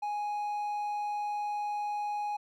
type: tone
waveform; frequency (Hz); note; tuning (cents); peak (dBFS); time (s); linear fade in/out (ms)
triangle; 830.6; G#5; 0; -29; 0.02-2.37; 10
effects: none